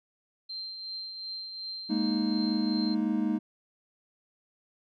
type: tone with tremolo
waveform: sine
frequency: 4145 Hz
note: C8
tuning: 17 cents flat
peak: -34 dBFS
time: 0.49-2.95 s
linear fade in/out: 10 ms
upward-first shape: triangle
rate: 2.7 Hz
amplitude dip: 45%
type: chord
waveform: triangle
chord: Ab suspended second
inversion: none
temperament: equal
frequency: 207.7 / 233.1 / 311.1 Hz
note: Ab3 / Bb3 / Eb4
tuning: 0 / 0 / 0 cents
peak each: -28 dBFS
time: 1.89-3.39 s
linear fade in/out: 20 ms
effects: none